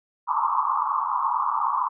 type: band-pass noise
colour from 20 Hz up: white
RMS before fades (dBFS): -24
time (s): 0.27-1.89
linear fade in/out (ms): 20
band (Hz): 870 to 1200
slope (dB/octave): 96
effects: none